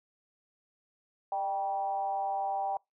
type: tone with frequency modulation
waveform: sine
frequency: 784 Hz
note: G5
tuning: in tune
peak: -29 dBFS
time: 1.32-2.77 s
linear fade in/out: 2 ms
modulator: 181 Hz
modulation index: 0.6
effects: noise-tail reverb RT60 0.2 s tail -26 dB re dry